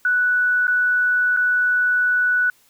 sine tone with dropouts, 1480 Hz, F#6, in tune, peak -15 dBFS, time 0.05-2.5 s, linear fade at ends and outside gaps 2 ms, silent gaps 0.67-0.679 / 1.365-1.371 s, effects white hiss -57 dBFS RMS until 2.69 s

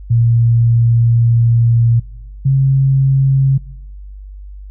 sine tone pair in turn, 116.6 / 135.19 Hz, A#2 / C#3, +1 / -43 cents, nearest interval minor third, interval 256 cents, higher second, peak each -8 dBFS, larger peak neither, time 0.1-2 / 2.45-3.58 s, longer first, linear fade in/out 10 ms, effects noise-tail reverb RT60 1.0 s tail -22 dB re dry + added 49 Hz sine -29 dBFS peak until 4.7 s

